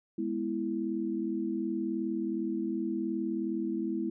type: chord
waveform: sine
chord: E major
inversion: first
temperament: equal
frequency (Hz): 207.7 / 246.9 / 329.6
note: G#3 / B3 / E4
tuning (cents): 0 / 0 / 0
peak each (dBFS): -35 / -36 / -32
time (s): 0.18-4.1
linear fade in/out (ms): 5
effects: none